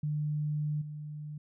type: tone with level steps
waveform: sine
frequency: 150 Hz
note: D3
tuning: 37 cents sharp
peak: -29 / -38 dBFS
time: 0.03-1.38 s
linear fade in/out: 5 ms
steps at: 0.81 s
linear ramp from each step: 10 ms
effects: none